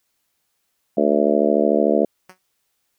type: harmonic tone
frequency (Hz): 73.42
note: D2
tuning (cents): 0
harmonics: 3 / 4 / 5 / 6 / 7 / 8 / 9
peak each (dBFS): -22 / -22 / -22 / -22 / -22 / -22 / -22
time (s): 0.97-2.05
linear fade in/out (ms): 5
type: tone with exponential decay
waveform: 5% pulse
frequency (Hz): 185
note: F#3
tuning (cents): 0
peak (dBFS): -26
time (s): 2.29-2.39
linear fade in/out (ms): 5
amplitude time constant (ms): 21
effects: white hiss -71 dBFS RMS until 2.98 s